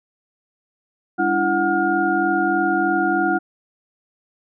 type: tone cluster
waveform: sine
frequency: 199.6 / 292 / 335.2 / 737 / 1420 Hz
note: G3 / D4 / E4 / F#5 / F6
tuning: +32 / -10 / +29 / -7 / +28 cents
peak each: -28 / -25 / -21 / -21 / -22 dBFS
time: 1.18-3.39 s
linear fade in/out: 20 ms
effects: none